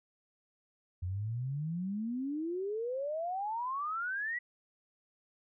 sine exponential sweep, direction up, 86.7 to 1975.5 Hz, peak -33 dBFS, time 1.02-4.39 s, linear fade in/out 10 ms, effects none

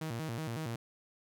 sawtooth tone with vibrato, 135.5 Hz, C#3, 39 cents flat, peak -32 dBFS, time 0.01-0.76 s, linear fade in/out 5 ms, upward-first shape square, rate 5.4 Hz, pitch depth 270 cents each way, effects none

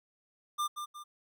square tone with echo, 1196 Hz, D6, 31 cents sharp, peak -30 dBFS, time 0.58-0.68 s, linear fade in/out 20 ms, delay 180 ms, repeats 2, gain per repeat -7 dB, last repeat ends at 1.04 s, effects none

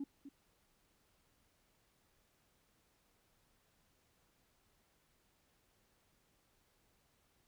sine tone with echo, 280 Hz, C#4, 18 cents sharp, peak -37 dBFS, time 0-0.04 s, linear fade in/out 5 ms, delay 250 ms, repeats 1, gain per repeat -11 dB, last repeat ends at 0.29 s, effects tanh soft clip ceiling -35 dBFS + pink hiss -75 dBFS RMS until 7.47 s

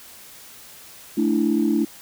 sine chord, A suspended fourth, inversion none, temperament equal with one note detuned, 220 / 292.5 / 329.6 Hz, A3 / D4 / E4, 0 / -7 / 0 cents, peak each -21 dBFS, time 1.17-1.85 s, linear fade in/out 10 ms, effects tanh soft clip ceiling -9 dBFS + white hiss -44 dBFS RMS until 2.01 s

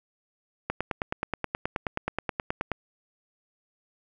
click train, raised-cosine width 0.5 ms, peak -12 dBFS, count 20, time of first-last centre 0.7-2.717 s, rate 9.42 Hz, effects none

